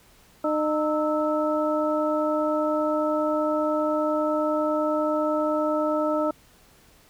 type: harmonic tone with a mistuned harmonic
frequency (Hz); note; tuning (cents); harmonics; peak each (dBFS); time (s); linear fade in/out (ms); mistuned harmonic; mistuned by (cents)
305; D#4; -34; 1 / 2 / 3 / 4; -26 / -24 / -33 / -29; 0.44-6.31; 5; 4; +120
effects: pink hiss -56 dBFS RMS until 7.09 s